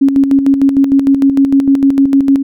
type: tone with tremolo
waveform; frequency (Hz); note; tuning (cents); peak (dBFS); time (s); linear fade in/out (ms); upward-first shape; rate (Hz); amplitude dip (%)
sine; 274.5; C#4; -17; -4; 0.01-2.43; 10; square; 6.6; 55
effects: none